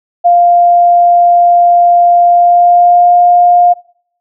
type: tone with pitch glide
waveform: sine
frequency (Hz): 698.5 to 706.2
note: F5 to F5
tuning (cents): 0 to +19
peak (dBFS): -3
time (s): 0.24-3.74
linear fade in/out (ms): 20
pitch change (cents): +19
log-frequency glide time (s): 2.24-3.15
effects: noise-tail reverb RT60 0.6 s tail -21 dB re dry